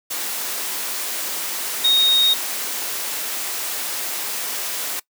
sine tone in noise, 3729 Hz, A#7, in tune, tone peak -12 dBFS, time 1.84-2.34 s, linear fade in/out 10 ms, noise white, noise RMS -26 dBFS, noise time 0.1-5 s, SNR +11 dB, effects noise-tail reverb RT60 0.1 s tail -21 dB re dry + high-pass 300 Hz 12 dB/octave

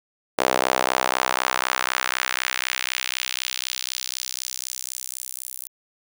sawtooth tone with high-pass filter sweep, 64 Hz, C2, 38 cents flat, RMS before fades -26 dBFS, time 0.38-5.68 s, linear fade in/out 10 ms, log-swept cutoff 540 to 11000 Hz, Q 1.3, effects none

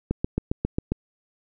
click train, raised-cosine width 3 ms, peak -10 dBFS, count 7, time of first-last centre 0.11-0.92 s, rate 7.41 Hz, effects none

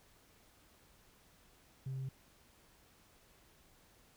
sine tone, 132.7 Hz, C3, 25 cents sharp, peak -36 dBFS, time 1.86-2.09 s, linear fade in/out 5 ms, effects tanh soft clip ceiling -36 dBFS + pink hiss -66 dBFS RMS until 4.16 s

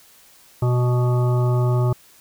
harmonic tone, 123.47 Hz, B2, in tune, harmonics 1 / 3 / 5 / 7 / 9 / 10, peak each -16 / -26 / -30 / -33 / -35 / -36 dBFS, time 0.62-1.93 s, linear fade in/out 5 ms, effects white hiss -51 dBFS RMS until 2.2 s

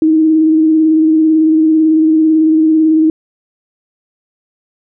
sine tone with vibrato, 315.8 Hz, D#4, 26 cents sharp, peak -6 dBFS, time 0.02-3.1 s, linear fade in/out 2 ms, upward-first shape square, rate 18 Hz, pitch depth 21 cents each way, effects none

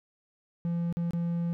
triangle tone with dropouts, 170.6 Hz, F3, 40 cents flat, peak -25 dBFS, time 0.65-1.53 s, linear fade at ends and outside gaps 0 ms, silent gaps 0.926-0.97 / 1.108-1.134 s, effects none

